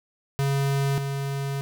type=tone pair in turn; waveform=square; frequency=138.59 / 138.59 Hz; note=C#3 / C#3; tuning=0 / 0 cents; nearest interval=unison; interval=0 cents; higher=neither; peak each=-22 / -27 dBFS; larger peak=first; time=0.39-0.98 / 0.98-1.61 s; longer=second; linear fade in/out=0 ms; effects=none